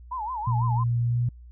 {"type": "tone with vibrato", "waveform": "sine", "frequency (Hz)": 933, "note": "A#5", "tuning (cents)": 1, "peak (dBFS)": -28, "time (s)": [0.11, 0.84], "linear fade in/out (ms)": 10, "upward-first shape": "sine", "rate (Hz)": 6, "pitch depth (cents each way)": 190}
{"type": "tone with pitch glide", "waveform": "sine", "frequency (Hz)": [118.9, 120.7], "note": ["A#2", "B2"], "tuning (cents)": [35, -39], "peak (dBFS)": -21, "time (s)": [0.47, 1.29], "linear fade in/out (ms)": 5, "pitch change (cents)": 26, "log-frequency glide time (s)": [1.08, 1.17]}
{"effects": ["added 60 Hz sine -43 dBFS peak until 1.51 s"]}